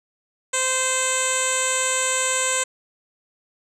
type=tone with low-pass filter; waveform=10% pulse; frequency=518 Hz; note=C5; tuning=17 cents flat; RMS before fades=-22 dBFS; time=0.53-2.64 s; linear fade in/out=10 ms; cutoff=7700 Hz; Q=6.3; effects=none